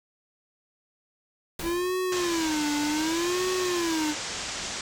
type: noise with exponential decay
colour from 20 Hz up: pink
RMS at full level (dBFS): -32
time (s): 1.59-2.15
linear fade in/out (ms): 5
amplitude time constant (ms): 120
type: tone with vibrato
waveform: square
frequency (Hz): 329.6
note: E4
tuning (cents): 0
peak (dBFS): -26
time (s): 1.62-4.15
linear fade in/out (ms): 50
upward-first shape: sine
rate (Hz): 0.66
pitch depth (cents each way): 200
type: low-pass noise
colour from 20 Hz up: white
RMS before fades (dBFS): -34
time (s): 2.12-4.81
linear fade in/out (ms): 2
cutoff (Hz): 7600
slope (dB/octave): 48
effects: none